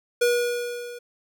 square tone with level ramp, 482.4 Hz, B4, 41 cents flat, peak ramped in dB -17 to -37 dBFS, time 0.21-0.99 s, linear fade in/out 10 ms, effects none

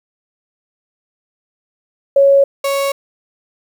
sine / 35% pulse tone pair in turn, 554.4 / 554.4 Hz, C#5 / C#5, 0 / 0 cents, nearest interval unison, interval 0 cents, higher neither, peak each -6 / -13 dBFS, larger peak first, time 2.16-2.44 / 2.64-2.92 s, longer neither, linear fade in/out 5 ms, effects 8-bit

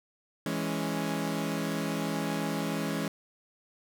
sawtooth chord, C# minor, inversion first, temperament equal, 164.81 / 207.7 / 277.2 Hz, E3 / G#3 / C#4, 0 / 0 / 0 cents, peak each -30 dBFS, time 0.46-3.08 s, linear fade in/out 2 ms, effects none

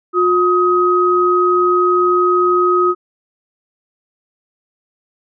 sine tone pair together, 358.7 / 1261 Hz, F4 / D#6, +46 / +23 cents, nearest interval octave + minor seventh, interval 2177 cents, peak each -13 dBFS, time 0.13-2.95 s, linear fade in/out 50 ms, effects none

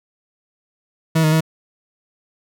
40% pulse tone with pitch steps, 161.1 / 155.7 / 159.6 Hz, E3 / D#3 / D#3, -39 / +2 / +44 cents, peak -12 dBFS, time 1.15-1.408 s, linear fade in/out 10 ms, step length 86 ms, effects none

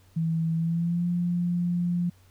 sine tone with pitch glide, 163.2 to 174.91 Hz, E3 to F3, -17 to +3 cents, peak -23 dBFS, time 0.16-2.1 s, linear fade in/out 10 ms, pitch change +120 cents, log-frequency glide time 0.55-1.06 s, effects added 93 Hz sine -56 dBFS peak until 2.3 s + pink hiss -62 dBFS RMS until 2.3 s

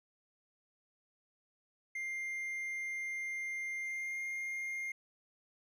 triangle tone with pitch glide, 2100 to 2119 Hz, C7 to C7, +6 to +21 cents, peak -35 dBFS, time 1.95-4.92 s, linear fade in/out 5 ms, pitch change +15 cents, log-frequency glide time 3.81-4.19 s, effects none

